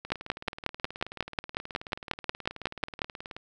two click trains, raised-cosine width 0.3 ms, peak -10 / -23 dBFS, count 17 / 63, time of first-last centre 0.12-3.019 / 0.05-3.366 s, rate 5.52 / 18.7 Hz, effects none

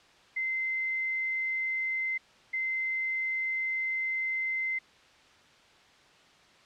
sine tone pair in turn, 2071 / 2071 Hz, C7 / C7, -18 / -18 cents, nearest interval unison, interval 0 cents, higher neither, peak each -28 dBFS, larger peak neither, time 0.36-2.18 / 2.53-4.79 s, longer second, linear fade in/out 10 ms, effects white hiss -58 dBFS RMS until 6.65 s + low-pass 4000 Hz 12 dB/octave

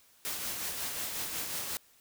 white noise with tremolo, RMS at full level -35 dBFS, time 0.25-1.77 s, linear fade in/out 0 ms, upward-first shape sine, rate 5.5 Hz, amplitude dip 35%, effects white hiss -63 dBFS RMS until 2 s

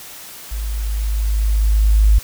sine tone with level ramp, 52.5 Hz, G#1, 19 cents sharp, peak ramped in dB -21 to -7 dBFS, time 0.51-2.19 s, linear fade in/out 10 ms, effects white hiss -36 dBFS RMS until 2.23 s

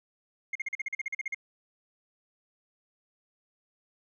sine tone bursts, 2133 Hz, C7, 33 cents sharp, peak -27 dBFS, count 13, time 0.53-1.346 s, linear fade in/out 5 ms, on 24 ms, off 42 ms, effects tanh soft clip ceiling -28 dBFS

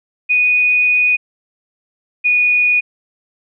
sine tone pair in turn, 2477 / 2463 Hz, D#7 / D#7, -8 / -18 cents, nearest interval unison, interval 10 cents, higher first, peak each -10 dBFS, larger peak neither, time 0.29-1.17 / 2.24-2.81 s, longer first, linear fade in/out 20 ms, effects none

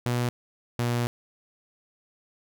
sawtooth tone pair in turn, 121.6 / 120 Hz, B2 / B2, -26 / -49 cents, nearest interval unison, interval 23 cents, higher first, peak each -20 dBFS, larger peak neither, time 0.06-0.29 / 0.79-1.07 s, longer second, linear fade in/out 0 ms, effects none

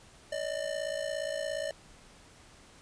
square ring-modulated tone, 600 Hz, D5, 37 cents sharp, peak -30 dBFS, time 0.32-1.71 s, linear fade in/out 2 ms, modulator 28.6 Hz, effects pink hiss -56 dBFS RMS until 2.81 s + resampled to 22050 Hz

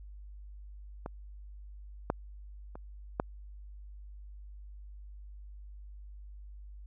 clicks, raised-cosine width 1 ms, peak -24 / -14 / -30 / -14 dBFS, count 4, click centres 1.061 / 2.101 / 2.755 / 3.199 s, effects added 50 Hz sine -45 dBFS peak until 6.86 s

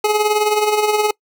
25% pulse tone with tremolo, 422.6 Hz, G#4, 30 cents sharp, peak -8 dBFS, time 0.04-1.11 s, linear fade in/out 5 ms, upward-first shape sine, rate 19 Hz, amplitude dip 55%, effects noise-tail reverb RT60 0.1 s tail -25 dB re dry

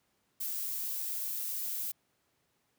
violet noise, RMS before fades -36 dBFS, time 0.4-1.92 s, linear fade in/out 10 ms, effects pink hiss -75 dBFS RMS until 2.78 s + high-pass 100 Hz 12 dB/octave

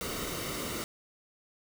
pink noise with comb filter, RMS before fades -36 dBFS, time 0.01-0.84 s, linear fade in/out 0 ms, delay 1.2 ms, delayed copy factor -0.6, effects none

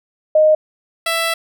sine / 10% pulse tone pair in turn, 619 / 662.7 Hz, D#5 / E5, -9 / +9 cents, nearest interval minor second, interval 118 cents, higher second, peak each -8 dBFS, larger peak neither, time 0.35-0.55 / 1.06-1.34 s, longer second, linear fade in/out 5 ms, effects none

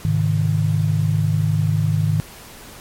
sine chord, Ab suspended fourth, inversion none, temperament equal with one note detuned, 103.83 / 135.5 / 155.56 Hz, Ab2 / Db3 / Eb3, 0 / -39 / 0 cents, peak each -19 / -24 / -18 dBFS, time 0.05-2.2 s, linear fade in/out 0 ms, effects pink hiss -40 dBFS RMS until 2.8 s + MP3 64 kbps

